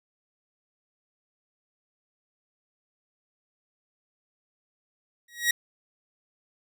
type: tone with exponential growth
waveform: sawtooth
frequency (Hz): 1900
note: A#6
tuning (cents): +33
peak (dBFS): -14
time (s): 5.28-5.51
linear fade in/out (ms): 5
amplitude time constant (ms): 48
effects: none